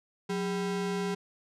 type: ring-modulated tone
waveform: square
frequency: 293.7 Hz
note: D4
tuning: in tune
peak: -27 dBFS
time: 0.29-1.15 s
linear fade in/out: 10 ms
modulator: 112 Hz
effects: low-pass 8000 Hz 12 dB/octave